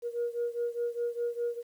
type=beating tone pair; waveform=sine; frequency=473.5 / 478.4 Hz; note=A#4 / A#4; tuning=+27 / +45 cents; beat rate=4.9 Hz; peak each=-31 / -33 dBFS; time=0.02-1.63 s; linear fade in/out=50 ms; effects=tanh soft clip ceiling -24 dBFS + 10-bit